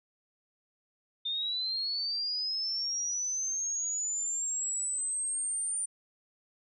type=linear sweep; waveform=sine; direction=up; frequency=3600 to 9140 Hz; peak=-30 dBFS; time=1.25-5.86 s; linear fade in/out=10 ms; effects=none